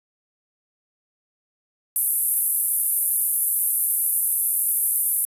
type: band-pass noise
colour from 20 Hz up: white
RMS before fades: -22 dBFS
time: 1.96-5.25 s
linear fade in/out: 0 ms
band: 10000 to 13000 Hz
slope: 48 dB/octave
effects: resampled to 32000 Hz